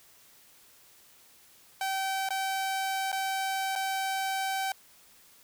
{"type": "tone with dropouts", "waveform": "sawtooth", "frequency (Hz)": 771, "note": "G5", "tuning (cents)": -29, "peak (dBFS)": -25, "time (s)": [1.81, 4.72], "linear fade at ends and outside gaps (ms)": 2, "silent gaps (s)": [[2.289, 2.305], [3.118, 3.127], [3.754, 3.759]], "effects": ["white hiss -58 dBFS RMS until 5.43 s"]}